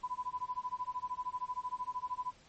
sine tone with tremolo, 999 Hz, B5, 20 cents sharp, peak -32 dBFS, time 0.03-2.33 s, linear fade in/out 10 ms, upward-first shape sine, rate 13 Hz, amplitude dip 100%, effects pink hiss -62 dBFS RMS until 2.48 s + MP3 32 kbps

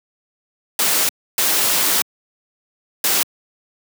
white noise bursts at uneven times, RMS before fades -17 dBFS, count 3, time 0.79-1.09 / 1.38-2.02 / 3.04-3.23 s, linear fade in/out 2 ms, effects high-pass 200 Hz 12 dB/octave

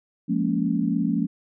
sine chord, Bb minor seventh, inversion second, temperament just, 174.81 / 209.8 / 233.1 / 279.7 Hz, F3 / Ab3 / Bb3 / Db4, +2 / +18 / 0 / +16 cents, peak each -26 dBFS, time 0.28-1.27 s, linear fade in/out 20 ms, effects none

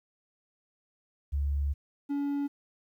sine / triangle tone pair in turn, 71 / 284 Hz, C#2 / C#4, +42 / +42 cents, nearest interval 2 octaves, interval 2400 cents, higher second, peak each -26 dBFS, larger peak neither, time 1.32-1.74 / 2.09-2.48 s, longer first, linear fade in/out 20 ms, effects 11-bit

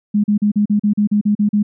sine tone bursts, 207.7 Hz, G#3, in tune, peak -11 dBFS, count 11, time 0.14-1.63 s, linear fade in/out 10 ms, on 100 ms, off 39 ms, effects none

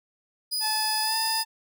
sawtooth tone, 4961 Hz, D#8, 6 cents flat, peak -23 dBFS, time 0.51-1.44 s, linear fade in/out 20 ms
sawtooth tone with pitch glide, 867 to 892.9 Hz, A5 to A5, -26 to +25 cents, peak -24 dBFS, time 0.6-1.45 s, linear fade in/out 50 ms, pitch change +51 cents, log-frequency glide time 1.02-1.16 s
effects none

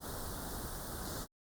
pink band-stop noise, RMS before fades -41 dBFS, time 0-1.27 s, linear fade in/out 50 ms, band 1700 to 3600 Hz, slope 48 dB/octave, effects Opus 32 kbps

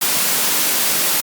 white high-pass noise, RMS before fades -17 dBFS, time 0.01-1.21 s, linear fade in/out 10 ms, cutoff 140 Hz, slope 96 dB/octave, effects Opus 48 kbps

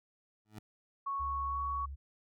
20% pulse tone with exponential growth, 106.9 Hz, A2, 49 cents flat, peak -37 dBFS, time 0.45-0.59 s, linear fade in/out 5 ms, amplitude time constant 30 ms
sine tone with pitch glide, 1107 to 1119.9 Hz, C#6 to C#6, -3 to +17 cents, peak -33 dBFS, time 1.06-1.86 s, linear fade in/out 10 ms, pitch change +20 cents, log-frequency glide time 1.46-1.59 s
sine tone with vibrato, 69.3 Hz, C#2, in tune, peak -40 dBFS, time 1.19-1.96 s, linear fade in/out 20 ms, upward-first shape triangle, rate 2.7 Hz, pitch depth 13 cents each way
effects none

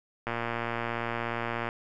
click train, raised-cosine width 0.5 ms, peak -16 dBFS, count 167, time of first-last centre 0.27-1.689 s, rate 117 Hz, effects none

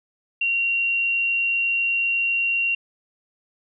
sine tone, 2754 Hz, F7, 25 cents flat, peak -19 dBFS, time 0.41-2.75 s, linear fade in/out 5 ms, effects none

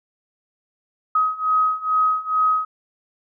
sine beating tone pair, 1263 / 1265.3 Hz, D#6 / D#6, +26 / +29 cents, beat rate 2.3 Hz, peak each -21 / -19 dBFS, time 1.15-2.65 s, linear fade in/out 5 ms, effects none

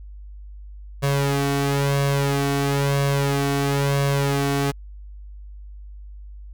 sawtooth tone with flanger, 140 Hz, C#3, 18 cents sharp, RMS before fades -21 dBFS, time 1.02-4.72 s, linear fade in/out 20 ms, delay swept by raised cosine 1.8 to 2.7 ms, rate 1 Hz, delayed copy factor +0.7, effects added 50 Hz sine -36 dBFS peak until 6.53 s

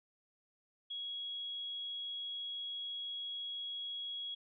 sine tone, 3322 Hz, G#7, in tune, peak -39 dBFS, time 0.9-4.35 s, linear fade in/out 10 ms, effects none

